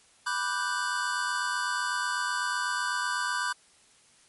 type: chord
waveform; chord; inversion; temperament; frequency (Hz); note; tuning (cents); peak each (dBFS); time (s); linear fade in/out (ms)
square; G major seventh; first; equal; 987.8 / 1174.7 / 1480 / 1568; B5 / D6 / F#6 / G6; 0 / 0 / 0 / 0; -34 / -35 / -34 / -33; 0.26-3.53; 10
effects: white hiss -60 dBFS RMS until 4.28 s + MP3 48 kbps